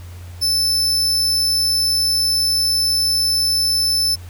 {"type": "tone", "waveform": "40% pulse", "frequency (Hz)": 5274, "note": "E8", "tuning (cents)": 0, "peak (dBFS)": -14, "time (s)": [0.41, 4.16], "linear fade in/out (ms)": 20, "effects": ["added 88 Hz sine -32 dBFS peak until 4.29 s", "pink hiss -45 dBFS RMS until 4.29 s"]}